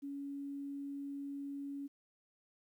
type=tone; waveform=sine; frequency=280.6 Hz; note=C#4; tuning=21 cents sharp; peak=-40 dBFS; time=0.02-1.88 s; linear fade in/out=20 ms; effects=12-bit